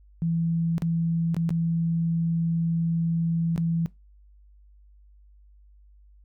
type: tone with dropouts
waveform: sine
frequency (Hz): 166.1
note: E3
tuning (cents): +13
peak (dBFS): -22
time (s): 0.22-3.86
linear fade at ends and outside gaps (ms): 0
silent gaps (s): 0.781-0.821 / 1.345-1.366 / 1.492-1.505 / 3.561-3.578
effects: noise-tail reverb RT60 0.2 s tail -20 dB re dry + added 50 Hz sine -51 dBFS peak until 6.24 s